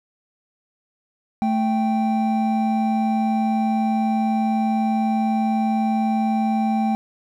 triangle tone pair together, 220 / 784 Hz, A3 / G5, 0 / 0 cents, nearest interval octave + minor seventh, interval 2200 cents, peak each -17 / -21 dBFS, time 1.42-6.95 s, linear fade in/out 0 ms, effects none

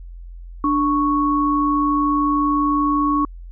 sine tone pair together, 294.4 / 1108.7 Hz, D4 / C#6, +4 / 0 cents, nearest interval octave + major seventh, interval 2296 cents, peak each -18 dBFS, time 0.64-3.25 s, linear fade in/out 2 ms, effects added 43 Hz sine -33 dBFS peak until 3.51 s

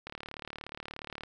click train, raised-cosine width 0.3 ms, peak -24 dBFS, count 44, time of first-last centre 0.07-1.235 s, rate 36.9 Hz, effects none

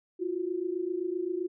sine tone pair together, 338.8 / 366.5 Hz, E4 / F#4, +48 / -16 cents, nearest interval minor second, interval 136 cents, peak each -33 / -31 dBFS, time 0.19-1.48 s, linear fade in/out 20 ms, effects none

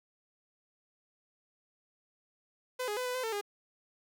sawtooth tone with pitch steps, 506 / 416.5 / 503 / 498.3 / 511 / 448.6 / 408.9 Hz, B4 / G#4 / B4 / B4 / C5 / A4 / G#4, +42 / +5 / +32 / +15 / -41 / +34 / -27 cents, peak -29 dBFS, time 2.79-3.413 s, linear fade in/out 10 ms, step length 89 ms, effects none

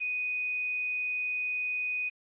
sine tone with quantisation, 2489 Hz, D#7, in tune, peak -29 dBFS, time 0-2.1 s, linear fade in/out 20 ms, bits 9, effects resampled to 8000 Hz

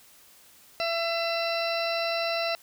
harmonic tone, 671 Hz, E5, 31 cents sharp, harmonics 1 / 2 / 3 / 4 / 6 / 7 / 8, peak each -28 / -35 / -38 / -33 / -35 / -40 / -38 dBFS, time 0.8-2.55 s, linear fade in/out 0 ms, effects white hiss -55 dBFS RMS until 2.62 s

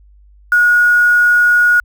sine tone with quantisation, 1448 Hz, F#6, 38 cents flat, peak -7 dBFS, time 0.52-1.8 s, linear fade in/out 2 ms, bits 5, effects added 50 Hz sine -42 dBFS peak until 1.84 s

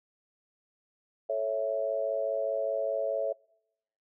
sine chord, A major, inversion none, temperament equal, 440 / 554.4 / 659.3 Hz, A4 / C#5 / E5, 0 / 0 / 0 cents, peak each -36 / -30 / -31 dBFS, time 1.29-3.33 s, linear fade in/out 10 ms, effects noise-tail reverb RT60 0.8 s tail -26 dB re dry

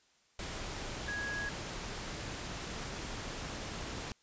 sine tone in noise, 1661.2 Hz, G#6, in tune, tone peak -36 dBFS, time 1.08-1.49 s, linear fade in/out 2 ms, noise pink, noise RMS -41 dBFS, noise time 0.39-4.12 s, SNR +2 dB, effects white hiss -69 dBFS RMS until 4.22 s + resampled to 16000 Hz

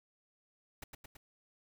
pink noise with echo, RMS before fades -45 dBFS, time 0.82-0.84 s, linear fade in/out 5 ms, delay 110 ms, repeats 3, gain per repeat -3 dB, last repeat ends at 1.17 s, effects none

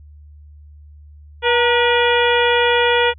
harmonic tone with a mistuned harmonic, 482.3 Hz, B4, 41 cents flat, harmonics 1 / 2 / 3 / 4 / 5 / 6 / 7, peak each -16 / -19 / -21 / -22 / -23 / -24 / -24 dBFS, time 1.42-3.14 s, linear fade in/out 50 ms, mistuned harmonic 2, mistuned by -68 cents, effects added 74 Hz sine -39 dBFS peak until 3.18 s

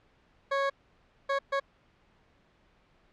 20% pulse tone bursts at uneven times, 552 Hz, C#5, 7 cents flat, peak -21 dBFS, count 3, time 0.51-0.7 / 1.29-1.39 / 1.52-1.6 s, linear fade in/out 10 ms, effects pink hiss -65 dBFS RMS until 3.12 s + low-pass 3000 Hz 12 dB/octave

